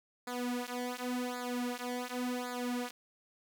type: tone with flanger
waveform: sawtooth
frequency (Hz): 246.9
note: B3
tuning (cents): 0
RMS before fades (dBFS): -37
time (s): 0.27-2.91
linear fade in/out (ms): 5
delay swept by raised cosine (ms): 0.34 to 4.84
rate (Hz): 0.9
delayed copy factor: -1
effects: none